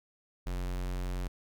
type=tone; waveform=square; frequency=45.17 Hz; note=F#1; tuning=41 cents flat; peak=-33 dBFS; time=0.46-1.28 s; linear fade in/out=10 ms; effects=none